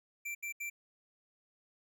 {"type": "tone bursts", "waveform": "square", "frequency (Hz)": 2349, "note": "D7", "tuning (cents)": 0, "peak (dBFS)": -38, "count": 3, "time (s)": [0.25, 0.7], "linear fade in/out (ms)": 10, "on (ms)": 100, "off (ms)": 75, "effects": []}